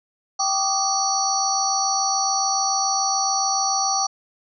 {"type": "tone cluster", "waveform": "sine", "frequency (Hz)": [779, 1150, 1217, 4480, 5810], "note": ["G5", "D6", "D#6", "C#8", "F#8"], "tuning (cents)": [-11, -37, -39, 18, -32], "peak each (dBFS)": [-23, -30, -30, -26, -23], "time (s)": [0.39, 4.07], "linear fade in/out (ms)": 10, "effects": []}